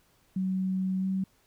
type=tone with pitch glide; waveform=sine; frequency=188 to 190.4 Hz; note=F#3 to F#3; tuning=+28 to +50 cents; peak=-26 dBFS; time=0.36-1.24 s; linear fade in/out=5 ms; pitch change=+22 cents; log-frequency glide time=0.99-1.06 s; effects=pink hiss -66 dBFS RMS until 1.46 s

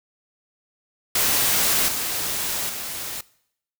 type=noise with level steps; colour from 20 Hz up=white; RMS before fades=-20 / -26 / -31 dBFS; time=1.15-3.21 s; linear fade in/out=5 ms; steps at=1.88 / 2.69 s; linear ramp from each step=5 ms; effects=noise-tail reverb RT60 0.7 s tail -21 dB re dry

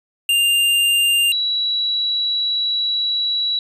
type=tone pair in turn; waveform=square / sine; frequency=2798 / 3913 Hz; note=F7 / B7; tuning=+3 / -17 cents; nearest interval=tritone; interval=580 cents; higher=second; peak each=-14 / -17 dBFS; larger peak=first; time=0.29-1.32 / 1.32-3.59 s; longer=second; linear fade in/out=2 ms; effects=resampled to 32000 Hz

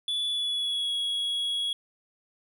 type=tone with pitch glide; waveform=triangle; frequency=3444 to 3334 Hz; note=A7 to G#7; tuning=-38 to +6 cents; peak=-25 dBFS; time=0.08-1.73 s; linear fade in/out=2 ms; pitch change=-56 cents; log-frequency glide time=0.28-0.93 s; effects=none

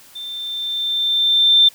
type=tone with level ramp; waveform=sine; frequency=3570 Hz; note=A7; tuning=24 cents sharp; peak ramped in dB=-28 to -7 dBFS; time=0.15-1.69 s; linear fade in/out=10 ms; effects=white hiss -46 dBFS RMS until 1.74 s

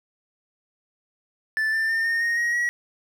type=tone with pitch steps; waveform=triangle; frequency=1757 / 1782.6 / 1808.5 / 1834.8 / 1861.5 / 1888.6 / 1916 Hz; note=A6 / A6 / A6 / A#6 / A#6 / A#6 / A#6; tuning=-3 / +22 / +47 / -28 / -3 / +22 / +47 cents; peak=-19 dBFS; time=1.57-2.69 s; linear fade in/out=0 ms; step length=160 ms; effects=none

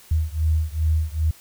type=beating tone pair; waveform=sine; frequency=77.78 / 80.28 Hz; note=D#2 / E2; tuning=0 / -45 cents; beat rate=2.5 Hz; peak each=-21 / -22 dBFS; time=0.11-1.31 s; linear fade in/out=5 ms; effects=white hiss -49 dBFS RMS until 1.4 s

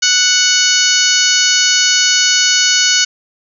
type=harmonic tone; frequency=740 Hz; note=F#5; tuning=in tune; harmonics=2 / 3 / 4 / 5 / 6 / 7 / 8 / 9; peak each=-17 / -21 / -16 / -22 / -16 / -19 / -17 / -17 dBFS; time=0.02-3.05 s; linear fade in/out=10 ms; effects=none

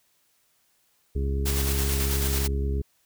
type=harmonic tone; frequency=68.6 Hz; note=C#2; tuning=17 cents flat; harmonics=1 / 2 / 3 / 4 / 5 / 6; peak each=-24 / -34 / -38 / -40 / -41 / -35 dBFS; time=1.15-2.82 s; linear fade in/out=10 ms
type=noise with tremolo; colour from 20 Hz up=white; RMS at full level=-29 dBFS; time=1.45-2.48 s; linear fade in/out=20 ms; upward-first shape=square; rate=9.1 Hz; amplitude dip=30%
effects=white hiss -67 dBFS RMS until 3.05 s

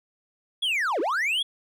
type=linear two-way sweep; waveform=triangle; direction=down then up; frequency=3448 to 293.7 to 3448 Hz; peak=-21 dBFS; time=0.62-1.43 s; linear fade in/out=10 ms; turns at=1 s; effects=none

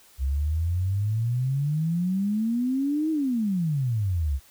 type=exponential two-way sweep; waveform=sine; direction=up then down; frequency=64.7 to 321.2 to 64.7 Hz; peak=-22 dBFS; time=0.18-4.4 s; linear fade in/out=50 ms; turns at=3.11 s; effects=white hiss -55 dBFS RMS until 4.5 s

